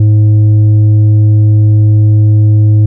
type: tone with tanh clipping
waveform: sine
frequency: 106.2 Hz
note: G#2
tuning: 39 cents sharp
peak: -4 dBFS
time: 0-2.86 s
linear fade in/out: 5 ms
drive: 5 dB
effects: none